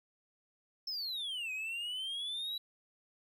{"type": "exponential two-way sweep", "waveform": "triangle", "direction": "down then up", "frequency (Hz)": [5350, 2494, 3938], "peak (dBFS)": -35, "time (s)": [0.87, 2.58], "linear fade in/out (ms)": 5, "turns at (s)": 1.52, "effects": []}